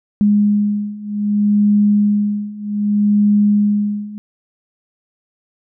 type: beating tone pair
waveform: sine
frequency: 206.3 / 206.94 Hz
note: G#3 / G#3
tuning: -11 / -6 cents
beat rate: 0.64 Hz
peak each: -16 / -14 dBFS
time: 0.21-4.18 s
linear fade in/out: 0 ms
effects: none